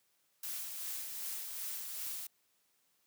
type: noise with tremolo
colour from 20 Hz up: blue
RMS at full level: -40 dBFS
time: 0.43-2.27 s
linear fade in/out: 5 ms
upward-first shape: sine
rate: 2.6 Hz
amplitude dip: 35%
effects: white hiss -75 dBFS RMS until 3.06 s + high-pass 100 Hz 12 dB/octave